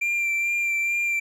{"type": "tone with vibrato", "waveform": "triangle", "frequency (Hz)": 2369, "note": "D7", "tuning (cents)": 14, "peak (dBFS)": -20, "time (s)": [0.01, 1.2], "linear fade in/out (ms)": 10, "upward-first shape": "sine", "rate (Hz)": 2.3, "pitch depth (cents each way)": 19, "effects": []}